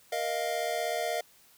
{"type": "chord", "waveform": "square", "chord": "Bb suspended fourth", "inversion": "none", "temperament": "equal with one note detuned", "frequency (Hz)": [469.1, 622.3, 698.5], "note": ["Bb4", "Eb5", "F5"], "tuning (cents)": [11, 0, 0], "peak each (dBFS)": [-37, -34, -33], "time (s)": [0.12, 1.21], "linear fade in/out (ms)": 5, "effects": ["white hiss -60 dBFS RMS until 1.57 s"]}